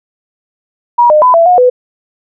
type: tone with pitch steps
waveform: sine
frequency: 958 / 608 / 1003 / 669 / 721 / 499 Hz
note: A#5 / D#5 / B5 / E5 / F#5 / B4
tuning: +47 / -40 / +26 / +25 / -45 / +18 cents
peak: -3 dBFS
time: 0.98-1.7 s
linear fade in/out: 10 ms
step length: 120 ms
effects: none